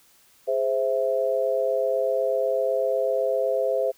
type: chord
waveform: sine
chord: Ab augmented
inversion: none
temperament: equal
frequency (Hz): 415.3 / 523.3 / 659.3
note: Ab4 / C5 / E5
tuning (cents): 0 / 0 / 0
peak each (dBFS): -28 / -23 / -26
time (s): 0.47-3.92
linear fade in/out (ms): 20
effects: white hiss -58 dBFS RMS until 3.97 s